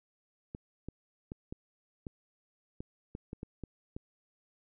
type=clicks; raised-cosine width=3 ms; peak=-27 dBFS; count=11; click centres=0.549 / 0.886 / 1.319 / 1.525 / 2.068 / 2.805 / 3.151 / 3.331 / 3.431 / 3.637 / 3.965 s; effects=none